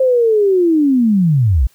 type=linear sweep; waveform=sine; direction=down; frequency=531 to 51.4 Hz; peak=-9 dBFS; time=0-1.67 s; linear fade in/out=5 ms; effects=white hiss -54 dBFS RMS until 1.74 s